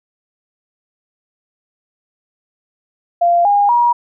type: tone with pitch steps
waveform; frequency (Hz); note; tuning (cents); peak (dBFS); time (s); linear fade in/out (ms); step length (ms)
sine; 692 / 813.5 / 956.3; F5 / G#5 / A#5; -16 / -36 / +44; -9; 3.21-3.93; 10; 240
effects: none